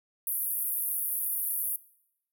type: band-pass noise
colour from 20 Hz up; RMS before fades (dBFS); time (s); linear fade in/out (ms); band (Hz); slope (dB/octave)
white; -31; 0.27-1.76; 2; 10000 to 16000; 96
effects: noise-tail reverb RT60 0.8 s tail -21 dB re dry